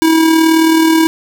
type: tone with amplitude modulation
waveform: square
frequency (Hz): 322.9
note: E4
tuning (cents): -36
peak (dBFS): -6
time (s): 0.02-1.07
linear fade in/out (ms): 0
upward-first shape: sine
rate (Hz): 38.7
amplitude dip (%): 40
effects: none